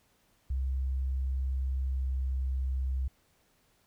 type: tone with pitch glide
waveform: sine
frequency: 65.8 to 65.42 Hz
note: C2 to C2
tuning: +10 to 0 cents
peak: -28 dBFS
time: 0.5-3.08 s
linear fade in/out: 5 ms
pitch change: -10 cents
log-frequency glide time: 1.9-2.04 s
effects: pink hiss -69 dBFS RMS until 3.86 s